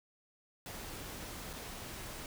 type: noise with dropouts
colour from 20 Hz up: pink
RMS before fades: -45 dBFS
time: 0.66-2.26 s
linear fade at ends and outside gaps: 1 ms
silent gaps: 1.531-1.535 s
effects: none